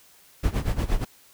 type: noise with tremolo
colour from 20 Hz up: brown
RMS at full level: -21 dBFS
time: 0.43-1.05 s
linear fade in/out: 10 ms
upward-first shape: sine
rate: 8.5 Hz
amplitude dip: 85%
effects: white hiss -55 dBFS RMS until 1.33 s